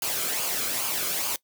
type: noise with flanger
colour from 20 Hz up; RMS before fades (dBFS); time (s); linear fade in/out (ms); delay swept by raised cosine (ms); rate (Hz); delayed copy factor
white; -28; 0.02-1.36; 2; 0.52 to 1.11; 2.4; -0.55
effects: noise-tail reverb RT60 0.1 s tail -20 dB re dry